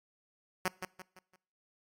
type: tone with echo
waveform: 5% pulse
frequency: 185 Hz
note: F#3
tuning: in tune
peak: -18 dBFS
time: 0.65-0.68 s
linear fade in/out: 2 ms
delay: 170 ms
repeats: 4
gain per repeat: -8 dB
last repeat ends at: 1.36 s
effects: noise-tail reverb RT60 0.6 s tail -23 dB re dry + AAC 48 kbps